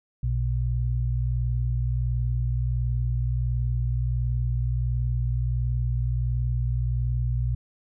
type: tone pair together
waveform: sine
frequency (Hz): 59.97 / 121.4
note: A#1 / B2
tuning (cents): +50 / -29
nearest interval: octave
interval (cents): 1221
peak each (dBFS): -25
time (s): 0.23-7.55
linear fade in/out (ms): 5
effects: none